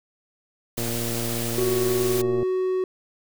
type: noise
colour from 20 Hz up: white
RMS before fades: -31 dBFS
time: 0.77-2.22 s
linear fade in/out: 10 ms
type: click train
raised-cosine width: 2 ms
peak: -18 dBFS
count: 194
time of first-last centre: 0.78-2.43 s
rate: 117 Hz
type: tone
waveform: triangle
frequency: 372 Hz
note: F#4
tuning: 9 cents sharp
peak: -19 dBFS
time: 1.58-2.84 s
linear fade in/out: 2 ms
effects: none